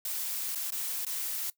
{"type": "noise with dropouts", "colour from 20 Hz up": "blue", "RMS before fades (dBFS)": -34, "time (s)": [0.05, 1.5], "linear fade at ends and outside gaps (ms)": 2, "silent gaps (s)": [[0.55, 0.556], [0.705, 0.721], [1.05, 1.065]], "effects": ["noise-tail reverb RT60 0.1 s tail -20 dB re dry"]}